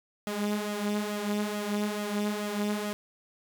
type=tone with flanger; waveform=sawtooth; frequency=207.7 Hz; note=G#3; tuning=in tune; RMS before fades=-31 dBFS; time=0.27-2.93 s; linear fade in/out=0 ms; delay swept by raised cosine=1.5 to 5.2 ms; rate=2.3 Hz; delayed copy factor=+0.6; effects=8-bit